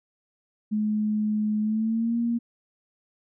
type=tone with pitch glide; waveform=sine; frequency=212.7 to 234.6 Hz; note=G#3 to A#3; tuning=+42 to +11 cents; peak=-22 dBFS; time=0.71-2.39 s; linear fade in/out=20 ms; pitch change=+169 cents; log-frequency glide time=1.61-2.17 s; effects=none